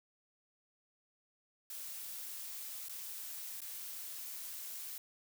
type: noise with dropouts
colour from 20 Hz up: blue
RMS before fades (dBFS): -45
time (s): 1.7-4.98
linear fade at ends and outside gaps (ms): 2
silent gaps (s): 2.885-2.894 / 3.606-3.617
effects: none